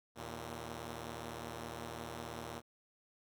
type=tone pair together; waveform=5% pulse; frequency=79.48 / 116.54 Hz; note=D#2 / A#2; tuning=+37 / 0 cents; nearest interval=perfect fifth; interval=663 cents; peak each=-35 / -34 dBFS; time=0.15-2.62 s; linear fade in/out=50 ms; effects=none